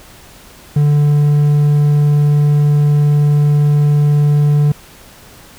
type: tone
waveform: triangle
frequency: 146.83 Hz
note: D3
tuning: in tune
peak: -6 dBFS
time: 0.76-4.72 s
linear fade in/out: 5 ms
effects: pink hiss -40 dBFS RMS until 5.58 s